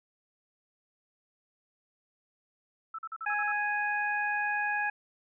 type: tone bursts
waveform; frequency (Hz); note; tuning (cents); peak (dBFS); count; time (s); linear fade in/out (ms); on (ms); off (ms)
sine; 1318.5; E6; 0; -35; 7; 2.94-3.52; 5; 46; 43
type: harmonic tone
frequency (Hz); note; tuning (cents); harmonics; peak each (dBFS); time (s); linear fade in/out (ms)
830.6; G#5; 0; 1 / 2 / 3; -32 / -30 / -36; 3.26-4.9; 5
effects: none